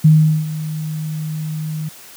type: tone with ADSR envelope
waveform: sine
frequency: 155.56 Hz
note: D#3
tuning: in tune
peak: -4 dBFS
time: 0.04-1.89 s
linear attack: 10 ms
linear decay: 400 ms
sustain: -16 dB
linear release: 9 ms
effects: white hiss -40 dBFS RMS until 2.16 s + high-pass 100 Hz 12 dB/octave